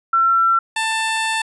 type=tone pair in turn; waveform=sine / 15% pulse; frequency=1351 / 888 Hz; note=E6 / A5; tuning=+42 / +16 cents; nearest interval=perfect fifth; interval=726 cents; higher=first; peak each=-12 dBFS; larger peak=neither; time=0.13-0.59 / 0.76-1.42 s; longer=second; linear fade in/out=5 ms; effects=resampled to 24000 Hz